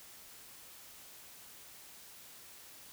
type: silence
effects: white hiss -54 dBFS RMS until 2.92 s